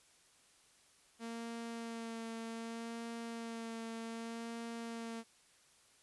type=tone with vibrato; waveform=sawtooth; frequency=229.5 Hz; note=A#3; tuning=27 cents flat; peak=-38 dBFS; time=1.19-5.24 s; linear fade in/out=50 ms; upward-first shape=sine; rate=0.65 Hz; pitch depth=17 cents each way; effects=white hiss -67 dBFS RMS until 6.02 s + resampled to 24000 Hz